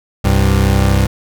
30% pulse tone pair together, 65.5 / 98 Hz, C2 / G2, +2 / 0 cents, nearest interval perfect fifth, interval 698 cents, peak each -10 dBFS, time 0.24-1.07 s, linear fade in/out 10 ms, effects none

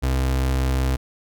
35% pulse tone, 65.41 Hz, C2, in tune, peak -17 dBFS, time 0.02-0.97 s, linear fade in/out 20 ms, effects none

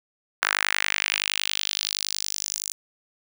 sawtooth tone with high-pass filter sweep, 50.7 Hz, G#1, 41 cents flat, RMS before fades -27 dBFS, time 0.42-2.72 s, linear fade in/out 0 ms, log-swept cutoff 1500 to 7200 Hz, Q 2.3, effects none

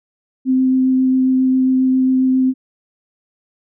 sine tone with vibrato, 259.6 Hz, C4, 13 cents flat, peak -11 dBFS, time 0.45-2.54 s, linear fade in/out 50 ms, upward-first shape sine, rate 7.4 Hz, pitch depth 8 cents each way, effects none

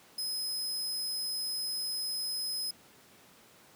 sawtooth tone, 5080 Hz, D#8, 35 cents sharp, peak -30 dBFS, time 0.18-2.71 s, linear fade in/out 5 ms, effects pink hiss -58 dBFS RMS until 3.75 s + high-pass 150 Hz 12 dB/octave

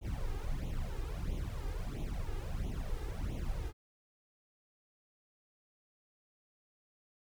brown noise with flanger, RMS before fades -37 dBFS, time 0.01-3.73 s, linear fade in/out 50 ms, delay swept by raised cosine 0.3 to 2.5 ms, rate 1.5 Hz, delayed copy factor +0.85, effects none

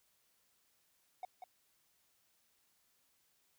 triangle tone with echo, 738 Hz, F#5, 5 cents flat, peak -38 dBFS, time 1.23-1.25 s, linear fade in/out 2 ms, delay 190 ms, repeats 1, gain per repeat -6 dB, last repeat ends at 1.44 s, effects white hiss -75 dBFS RMS until 3.58 s

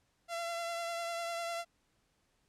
sawtooth tone with vibrato, 679 Hz, F5, 49 cents flat, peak -32 dBFS, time 0.28-1.65 s, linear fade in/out 50 ms, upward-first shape triangle, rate 10 Hz, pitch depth 24 cents each way, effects pink hiss -75 dBFS RMS until 2.48 s + low-pass 10000 Hz 12 dB/octave

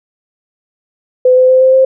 sine tone with pitch steps, 507 / 511.7 / 516.5 / 521.3 / 526.1 Hz, B4 / C5 / C5 / C5 / C5, +45 / -39 / -22 / -6 / +9 cents, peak -4 dBFS, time 1.25-1.85 s, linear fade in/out 5 ms, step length 120 ms, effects none

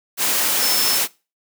sine tone in noise, 5290 Hz, E8, 5 cents sharp, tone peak -21 dBFS, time 0.59-1 s, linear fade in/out 50 ms, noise white, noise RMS -19 dBFS, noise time 0.17-1.08 s, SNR -5 dB, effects noise-tail reverb RT60 0.3 s tail -22 dB re dry + high-pass 200 Hz 12 dB/octave

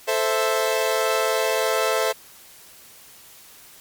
sawtooth chord, A minor, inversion none, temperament equal, 440 / 523.3 / 659.3 Hz, A4 / C5 / E5, 0 / 0 / 0 cents, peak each -20 dBFS, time 0.07-2.13 s, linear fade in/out 20 ms, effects white hiss -47 dBFS RMS until 3.8 s + MP3 96 kbps

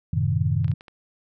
sine chord, F# diminished seventh, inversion none, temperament equal, 92.5 / 110 / 130.81 / 155.56 Hz, F#2 / A2 / C3 / Eb3, 0 / 0 / 0 / 0 cents, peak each -25 dBFS, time 0.13-0.74 s, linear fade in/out 5 ms
clicks, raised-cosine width 0.3 ms, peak -28 dBFS, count 5, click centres 0.645 / 0.681 / 0.716 / 0.809 / 0.882 s
effects none

